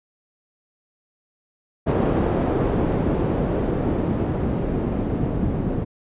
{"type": "noise with low-pass filter sweep", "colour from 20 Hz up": "white", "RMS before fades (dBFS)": -22, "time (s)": [1.86, 5.85], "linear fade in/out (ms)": 20, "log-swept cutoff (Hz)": [460, 250], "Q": 0.82, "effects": ["resampled to 8000 Hz"]}